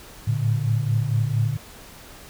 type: tone cluster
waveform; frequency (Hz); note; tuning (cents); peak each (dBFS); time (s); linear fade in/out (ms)
sine; 107.9 / 112.3 / 144; A2 / A2 / D3; -33 / +36 / -34; -27 / -21 / -25; 0.27-1.57; 10
effects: pink hiss -44 dBFS RMS until 2.29 s